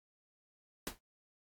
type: noise with exponential decay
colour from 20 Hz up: pink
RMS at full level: -34 dBFS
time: 0.87-0.99 s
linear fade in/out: 0 ms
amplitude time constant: 24 ms
effects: AAC 64 kbps